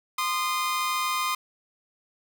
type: tone pair together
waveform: sawtooth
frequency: 1040 / 1226.8 Hz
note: C6 / D#6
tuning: -11 / -25 cents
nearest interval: minor third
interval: 286 cents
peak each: -24 / -24 dBFS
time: 0.18-1.35 s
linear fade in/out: 5 ms
effects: none